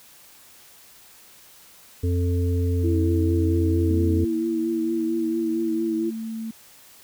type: harmonic tone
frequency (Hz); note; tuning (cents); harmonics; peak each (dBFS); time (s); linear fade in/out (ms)
88; F2; +14; 1 / 3 / 5; -20 / -29 / -30; 2.03-4.25; 10
type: tone with vibrato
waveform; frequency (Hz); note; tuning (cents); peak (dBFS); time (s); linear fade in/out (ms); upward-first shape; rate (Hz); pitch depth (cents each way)
sine; 329.6; E4; 0; -22; 2.83-6.11; 20; triangle; 4.4; 41
type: tone with pitch glide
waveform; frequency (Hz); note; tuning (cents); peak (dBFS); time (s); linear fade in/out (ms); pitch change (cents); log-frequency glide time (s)
sine; 233.1 to 223.6; A#3 to A3; 0 to +28; -28; 3.9-6.51; 5; -72; 5.34-6.16
effects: white hiss -50 dBFS RMS until 7.03 s